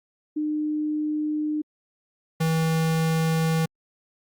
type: tone pair in turn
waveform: sine / square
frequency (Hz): 303.3 / 161.51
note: D#4 / E3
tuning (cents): -44 / -35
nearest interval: major seventh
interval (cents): 1091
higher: first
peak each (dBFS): -23 / -21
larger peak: second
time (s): 0.36-1.62 / 2.4-3.66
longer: neither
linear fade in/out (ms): 10
effects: Opus 48 kbps